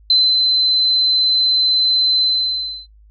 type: tone with ADSR envelope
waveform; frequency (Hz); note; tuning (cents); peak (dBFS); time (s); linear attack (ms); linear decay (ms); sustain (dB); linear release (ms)
sine; 4059; B7; +47; -9; 0.1-2.87; 3; 250; -3; 650
effects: noise-tail reverb RT60 0.1 s tail -24 dB re dry + added 52 Hz sine -44 dBFS peak until 3.1 s